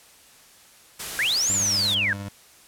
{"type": "noise", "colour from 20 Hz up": "white", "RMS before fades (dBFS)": -32, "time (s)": [0.99, 1.95], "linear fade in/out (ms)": 10}
{"type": "linear two-way sweep", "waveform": "sine", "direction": "up then down", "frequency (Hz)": [1530, 7420, 1530], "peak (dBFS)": -20, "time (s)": [1.19, 2.13], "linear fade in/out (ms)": 0, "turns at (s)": 1.52}
{"type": "tone with tremolo", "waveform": "25% pulse", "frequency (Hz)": 100, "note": "G2", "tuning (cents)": 35, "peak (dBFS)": -27, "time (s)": [1.49, 2.29], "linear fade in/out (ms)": 5, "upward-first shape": "sine", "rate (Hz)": 17, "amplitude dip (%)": 25}
{"effects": ["white hiss -52 dBFS RMS until 2.67 s", "low-pass 12000 Hz 12 dB/octave"]}